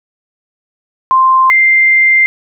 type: tone pair in turn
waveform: sine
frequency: 1046.5 / 2093 Hz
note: C6 / C7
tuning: 0 / 0 cents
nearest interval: octave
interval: 1200 cents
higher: second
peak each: -5 dBFS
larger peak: neither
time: 1.11-1.5 / 1.5-2.26 s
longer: second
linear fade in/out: 0 ms
effects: none